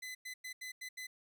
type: tone bursts at uneven times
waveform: sawtooth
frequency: 2018 Hz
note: B6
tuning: 37 cents sharp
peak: -39 dBFS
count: 6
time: 0.02-0.15 / 0.25-0.34 / 0.44-0.53 / 0.61-0.72 / 0.81-0.89 / 0.97-1.07 s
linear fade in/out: 10 ms
effects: none